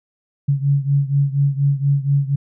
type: beating tone pair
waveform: sine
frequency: 139.2 / 143.4 Hz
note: C#3 / D3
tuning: +8 / -41 cents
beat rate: 4.2 Hz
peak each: -16 / -19 dBFS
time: 0.48-2.36 s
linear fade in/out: 10 ms
effects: none